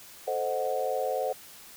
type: chord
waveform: sine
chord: A diminished seventh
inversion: none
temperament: equal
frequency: 440 / 523.3 / 622.3 / 740 Hz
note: A4 / C5 / Eb5 / Gb5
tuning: 0 / 0 / 0 / 0 cents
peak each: -34 / -30 / -34 / -32 dBFS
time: 0.27-1.33 s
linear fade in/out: 10 ms
effects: white hiss -49 dBFS RMS until 1.76 s